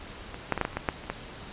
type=clicks; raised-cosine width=0.5 ms; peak=-23 / -8 / -14 / -9 / -12 / -28 / -13 / -9 / -27 / -14 dBFS; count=10; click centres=0.344 / 0.523 / 0.577 / 0.613 / 0.651 / 0.731 / 0.77 / 0.888 / 1.039 / 1.1 s; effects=pink hiss -43 dBFS RMS until 1.52 s + resampled to 8000 Hz